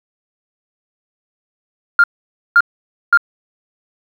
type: tone bursts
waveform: sine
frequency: 1402 Hz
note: F6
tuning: 6 cents sharp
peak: -4 dBFS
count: 3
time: 1.99-3.174 s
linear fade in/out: 2 ms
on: 48 ms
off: 520 ms
effects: tanh soft clip ceiling -1 dBFS + 7-bit